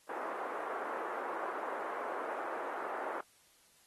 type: band-pass noise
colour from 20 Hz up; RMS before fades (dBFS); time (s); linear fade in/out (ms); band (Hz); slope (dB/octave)
white; -40; 0.09-3.21; 5; 370 to 1300; 24
effects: white hiss -66 dBFS RMS until 3.86 s + AAC 32 kbps